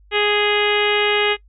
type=harmonic tone with a mistuned harmonic; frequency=415.3 Hz; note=G#4; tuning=in tune; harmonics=1 / 2 / 3 / 4 / 5 / 6 / 7 / 8 / 9; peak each=-19 / -25 / -27 / -25 / -23 / -25 / -24 / -28 / -32 dBFS; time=0.11-1.37 s; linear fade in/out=50 ms; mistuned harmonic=8; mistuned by=-20 cents; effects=noise-tail reverb RT60 0.1 s tail -21 dB re dry + added 50 Hz sine -47 dBFS peak until 1.48 s